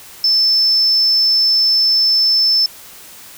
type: tone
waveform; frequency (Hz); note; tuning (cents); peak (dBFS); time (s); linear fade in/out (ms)
sine; 5280; E8; +2; -10; 0.24-2.66; 2
effects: white hiss -38 dBFS RMS until 3.37 s